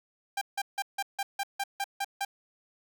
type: tone bursts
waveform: sawtooth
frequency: 794 Hz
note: G5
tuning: 22 cents sharp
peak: -25 dBFS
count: 10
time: 0.37-2.25 s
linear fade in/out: 5 ms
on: 44 ms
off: 160 ms
effects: none

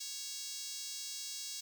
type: tone with high-pass filter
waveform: 5% pulse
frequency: 555 Hz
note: C#5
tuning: 2 cents sharp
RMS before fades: -43 dBFS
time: 0-1.61 s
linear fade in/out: 10 ms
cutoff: 5300 Hz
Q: 1
effects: none

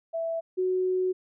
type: tone pair in turn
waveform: sine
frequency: 660 / 369.8 Hz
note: E5 / F#4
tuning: +2 / -1 cents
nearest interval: minor seventh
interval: 1003 cents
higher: first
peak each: -27 / -23 dBFS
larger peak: second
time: 0.13-0.41 / 0.57-1.13 s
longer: second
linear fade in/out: 20 ms
effects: none

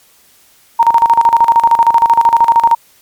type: tone with tremolo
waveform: sine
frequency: 927 Hz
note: A#5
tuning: 10 cents flat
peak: -3 dBFS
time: 0.79-2.75 s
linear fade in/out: 10 ms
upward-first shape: square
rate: 13 Hz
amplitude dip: 75%
effects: white hiss -48 dBFS RMS until 3.01 s + MP3 96 kbps

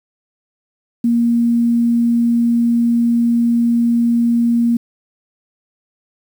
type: tone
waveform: sine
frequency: 235 Hz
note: A#3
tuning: 14 cents sharp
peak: -11 dBFS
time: 1.04-4.77 s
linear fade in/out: 5 ms
effects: 7-bit

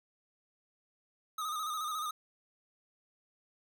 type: tone with vibrato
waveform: square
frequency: 1244.5 Hz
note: D#6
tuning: in tune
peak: -35 dBFS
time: 1.38-2.11 s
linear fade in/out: 5 ms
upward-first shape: square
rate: 14 Hz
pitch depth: 46 cents each way
effects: 11-bit

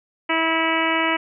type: harmonic tone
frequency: 325.2 Hz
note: E4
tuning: 23 cents flat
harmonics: 1 / 2 / 3 / 4 / 5 / 6 / 7 / 8 / 9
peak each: -25 / -27 / -25 / -27 / -30 / -26 / -25 / -31 / -29 dBFS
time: 0.29-1.17 s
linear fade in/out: 10 ms
effects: none

